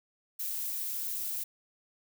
violet noise, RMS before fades -35 dBFS, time 0.39-1.44 s, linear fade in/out 10 ms, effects none

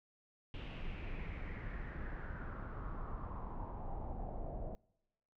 brown noise with low-pass filter sweep, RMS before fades -43 dBFS, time 0.54-4.75 s, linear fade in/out 0 ms, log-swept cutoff 3000 to 630 Hz, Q 4.2, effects noise-tail reverb RT60 1.0 s tail -26 dB re dry

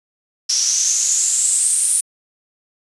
white noise with band-pass filter sweep, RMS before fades -17 dBFS, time 0.49-2.01 s, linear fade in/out 10 ms, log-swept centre 5500 to 9500 Hz, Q 8.4, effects resampled to 24000 Hz

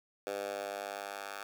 10% pulse tone with high-pass filter sweep, 100.3 Hz, G2, 40 cents sharp, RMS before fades -40 dBFS, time 0.27-1.43 s, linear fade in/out 0 ms, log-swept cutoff 500 to 1000 Hz, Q 2.3, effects none

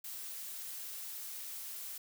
blue noise, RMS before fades -44 dBFS, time 0.04-1.98 s, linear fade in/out 5 ms, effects none

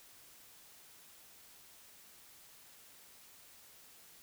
silence, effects white hiss -59 dBFS RMS until 4.22 s

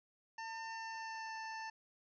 25% pulse tone with pitch glide, 901 to 887.6 Hz, A5 to A5, +41 to +15 cents, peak -39 dBFS, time 0.38-1.7 s, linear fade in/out 5 ms, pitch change -26 cents, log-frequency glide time 0.79-1.37 s, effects resampled to 16000 Hz + 12-bit

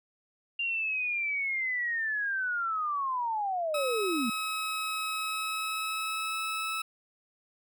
sine linear sweep, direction down, 2794 to 214.6 Hz, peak -28 dBFS, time 0.59-4.3 s, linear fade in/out 5 ms
20% pulse tone with pitch glide, 1282 to 1301.4 Hz, E6 to E6, -49 to -23 cents, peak -26 dBFS, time 3.74-6.82 s, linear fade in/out 5 ms, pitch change +26 cents, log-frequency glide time 5.13-6.48 s
effects none

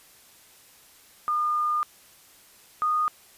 sine tone pair in turn, 1214 / 1232.4 Hz, D#6 / D#6, -43 / -17 cents, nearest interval unison, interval 26 cents, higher second, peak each -22 / -21 dBFS, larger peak second, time 1.28-1.83 / 2.82-3.08 s, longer first, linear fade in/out 0 ms, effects white hiss -54 dBFS RMS until 3.37 s + resampled to 32000 Hz

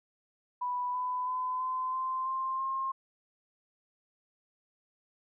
sine tone with pitch steps, 987.8 / 1000.4 / 1013.2 / 1026.2 / 1039.3 / 1052.6 / 1066.1 Hz, B5 / B5 / B5 / C6 / C6 / C6 / C6, 0 / +22 / +44 / -34 / -12 / +10 / +32 cents, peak -30 dBFS, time 0.61-2.92 s, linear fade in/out 10 ms, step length 330 ms, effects none

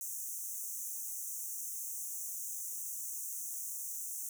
pink high-pass noise, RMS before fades -41 dBFS, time 0.01-4.29 s, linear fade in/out 2 ms, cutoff 6000 Hz, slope 96 dB/octave, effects none

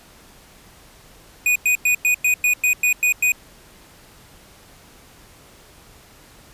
square tone bursts, 2475 Hz, D#7, 10 cents flat, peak -15 dBFS, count 10, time 1.46-3.32 s, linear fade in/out 2 ms, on 96 ms, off 100 ms, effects pink hiss -48 dBFS RMS until 6.53 s + resampled to 32000 Hz

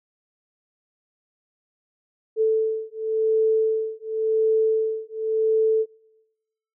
sine beating tone pair, 440 / 440.92 Hz, A4 / A4, 0 / +4 cents, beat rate 0.92 Hz, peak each -22 dBFS, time 2.36-5.86 s, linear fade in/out 50 ms, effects noise-tail reverb RT60 1.0 s tail -26 dB re dry

